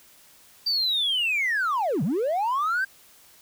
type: linear two-way sweep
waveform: triangle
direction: down then up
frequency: 4699 to 133.2 to 1600 Hz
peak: -19 dBFS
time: 0.66-2.85 s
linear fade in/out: 10 ms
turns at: 2.03 s
effects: tanh soft clip ceiling -18 dBFS + white hiss -54 dBFS RMS until 3.41 s